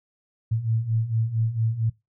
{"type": "beating tone pair", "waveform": "sine", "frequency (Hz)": [110, 114.4], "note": ["A2", "A#2"], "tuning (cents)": [0, -32], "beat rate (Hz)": 4.4, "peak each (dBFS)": [-27, -23], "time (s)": [0.51, 1.9], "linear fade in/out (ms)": 10, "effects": ["noise-tail reverb RT60 0.2 s tail -21 dB re dry"]}